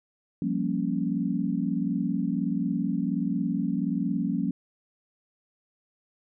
sine chord, G half-diminished seventh, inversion third, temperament equal, 174.61 / 196 / 233.1 / 277.2 Hz, F3 / G3 / Bb3 / Db4, 0 / 0 / 0 / 0 cents, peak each -30 dBFS, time 0.42-4.51 s, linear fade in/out 2 ms, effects none

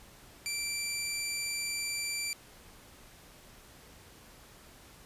15% pulse tone, 2345 Hz, D7, 3 cents flat, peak -26 dBFS, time 0.46-2.33 s, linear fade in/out 0 ms, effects pink hiss -55 dBFS RMS until 5.05 s + resampled to 32000 Hz

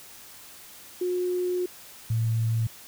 sine tone pair in turn, 360 / 113.19 Hz, F#4 / A2, -47 / +49 cents, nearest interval octave + minor sixth, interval 2004 cents, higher first, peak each -24 / -22 dBFS, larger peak second, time 1.01-1.66 / 2.1-2.67 s, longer first, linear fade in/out 5 ms, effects white hiss -47 dBFS RMS until 2.87 s

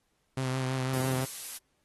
sawtooth tone with vibrato, 130.4 Hz, C3, 5 cents flat, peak -25 dBFS, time 0.37-1.25 s, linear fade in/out 5 ms, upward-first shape triangle, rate 6 Hz, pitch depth 31 cents each way
blue noise, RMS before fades -38 dBFS, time 0.93-1.58 s, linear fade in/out 10 ms
effects pink hiss -75 dBFS RMS until 1.84 s + AAC 32 kbps

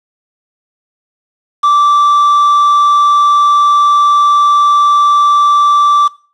triangle tone with quantisation, 1168 Hz, D6, 10 cents flat, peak -4 dBFS, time 1.63-6.08 s, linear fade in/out 10 ms, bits 4, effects noise-tail reverb RT60 0.4 s tail -20 dB re dry + low-pass 6000 Hz 12 dB/octave

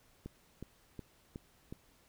click train, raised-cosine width 3 ms, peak -30 dBFS, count 5, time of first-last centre 0.26-1.725 s, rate 2.73 Hz, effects pink hiss -67 dBFS RMS until 2.08 s

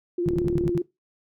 sine tone with vibrato, 349.2 Hz, F4, in tune, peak -22 dBFS, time 0.18-0.82 s, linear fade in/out 5 ms, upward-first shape sine, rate 18 Hz, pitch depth 41 cents each way
sine tone bursts, 155.56 Hz, D#3, in tune, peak -22 dBFS, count 6, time 0.26-0.777 s, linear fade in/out 0 ms, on 27 ms, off 71 ms
click train, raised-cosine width 3 ms, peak -18 dBFS, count 16, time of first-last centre 0.28-0.693 s, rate 36.3 Hz
effects noise-tail reverb RT60 0.2 s tail -20 dB re dry

